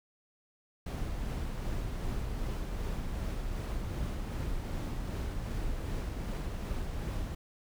brown noise with tremolo, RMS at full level -34 dBFS, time 0.86-7.35 s, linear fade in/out 5 ms, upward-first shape sine, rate 2.6 Hz, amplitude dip 25%, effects none

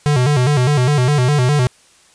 square tone with vibrato, 136 Hz, C#3, 33 cents flat, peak -12 dBFS, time 0.06-1.67 s, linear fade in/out 0 ms, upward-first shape square, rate 4.9 Hz, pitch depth 140 cents each way, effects white hiss -50 dBFS RMS until 2.14 s + resampled to 22050 Hz

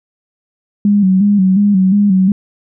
sine tone with vibrato, 196 Hz, G3, in tune, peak -7 dBFS, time 0.85-2.32 s, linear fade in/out 2 ms, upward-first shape square, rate 2.8 Hz, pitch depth 73 cents each way, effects none

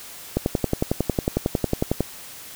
click train, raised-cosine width 2 ms, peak -6 dBFS, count 19, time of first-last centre 0.37-2.006 s, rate 11 Hz, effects white hiss -40 dBFS RMS until 2.55 s

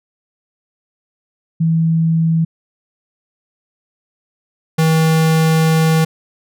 sine / square tone pair in turn, 163.2 / 160.21 Hz, E3 / E3, -17 / -49 cents, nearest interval unison, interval 32 cents, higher first, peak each -11 dBFS, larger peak neither, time 1.6-2.45 / 4.78-6.05 s, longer second, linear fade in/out 10 ms, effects none

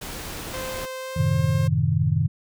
pink noise, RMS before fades -34 dBFS, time 0.01-0.86 s, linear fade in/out 10 ms
sawtooth tone with pitch glide, 520 to 530.9 Hz, C5 to C5, -11 to +25 cents, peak -27 dBFS, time 0.53-1.68 s, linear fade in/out 10 ms, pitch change +36 cents, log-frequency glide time 1-1.36 s
sine chord, F# diminished seventh, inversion none, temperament equal, 92.5 / 110 / 130.81 / 155.56 Hz, F#2 / A2 / C3 / Eb3, 0 / 0 / 0 / 0 cents, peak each -25 / -25 / -24 / -22 dBFS, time 1.16-2.28 s, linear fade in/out 10 ms
effects none

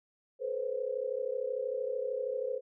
sine tone cluster, 431.6 / 497 / 530 Hz, A4 / B4 / C5, -33 / +11 / +22 cents, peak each -39 / -35 / -35 dBFS, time 0.39-2.61 s, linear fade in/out 50 ms, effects none

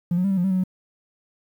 triangle tone with pitch steps, 173.6 / 181.6 / 197.1 / 192.4 / 176.6 / 192.4 / 186 / 184.8 Hz, F3 / F#3 / G3 / G3 / F3 / G3 / F#3 / F#3, -10 / -32 / +10 / -32 / +20 / -32 / +9 / -2 cents, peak -15 dBFS, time 0.11-0.638 s, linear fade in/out 5 ms, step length 66 ms, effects tanh soft clip ceiling -15 dBFS + 9-bit

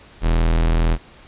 45% pulse tone, 41.09 Hz, E1, 5 cents flat, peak -14 dBFS, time 0.21-0.98 s, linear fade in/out 50 ms, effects pink hiss -46 dBFS RMS until 1.27 s + resampled to 8000 Hz

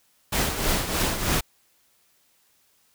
pink noise with tremolo, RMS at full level -22 dBFS, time 0.32-1.41 s, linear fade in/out 10 ms, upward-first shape triangle, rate 3.2 Hz, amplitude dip 65%, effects white hiss -64 dBFS RMS until 2.94 s

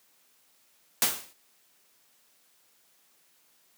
white noise with exponential decay, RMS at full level -20 dBFS, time 1.02-1.33 s, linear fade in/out 1 ms, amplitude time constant 66 ms, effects white hiss -65 dBFS RMS until 3.77 s + high-pass 150 Hz 12 dB/octave

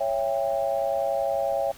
sine chord, C# diminished, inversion none, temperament just, 554.4 / 665.2 / 798.3 Hz, C#5 / E5 / G5, 0 / +16 / +31 cents, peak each -26 / -27 / -29 dBFS, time 0-1.72 s, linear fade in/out 10 ms, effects pink hiss -48 dBFS RMS until 1.77 s

